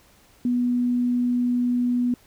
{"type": "tone", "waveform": "sine", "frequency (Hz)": 244.9, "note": "B3", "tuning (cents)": -14, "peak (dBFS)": -19, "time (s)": [0.45, 2.14], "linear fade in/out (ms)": 2, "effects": ["pink hiss -56 dBFS RMS until 2.26 s"]}